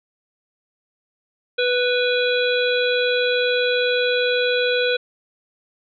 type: harmonic tone with a mistuned harmonic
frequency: 493.9 Hz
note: B4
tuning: in tune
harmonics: 1 / 3 / 5 / 7 / 8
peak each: -19 / -24 / -26 / -27 / -28 dBFS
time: 1.58-4.97 s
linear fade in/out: 10 ms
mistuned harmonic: 7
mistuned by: -51 cents
effects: none